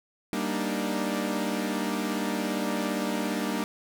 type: chord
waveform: sawtooth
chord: Eb major seventh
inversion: first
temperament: equal with one note detuned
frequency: 196 / 233.9 / 293.7 / 311.1 Hz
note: G3 / Bb3 / D4 / Eb4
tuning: 0 / +6 / 0 / 0 cents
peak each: -28 / -28 / -29 / -31 dBFS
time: 0.33-3.64 s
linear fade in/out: 0 ms
effects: none